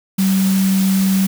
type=tone in noise; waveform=sine; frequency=191.8 Hz; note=G3; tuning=37 cents flat; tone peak=-12 dBFS; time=0.18-1.27 s; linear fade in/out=10 ms; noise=white; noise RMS=-26 dBFS; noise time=0.18-1.27 s; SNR=+11 dB; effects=none